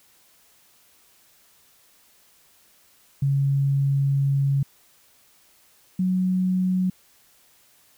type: tone pair in turn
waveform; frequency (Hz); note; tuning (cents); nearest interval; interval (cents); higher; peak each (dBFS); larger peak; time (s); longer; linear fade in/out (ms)
sine; 138.59 / 184.67; C#3 / F#3; 0 / -3; perfect fourth; 497; second; -18 / -19; first; 3.22-4.63 / 5.99-6.9; first; 5
effects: white hiss -58 dBFS RMS until 7.97 s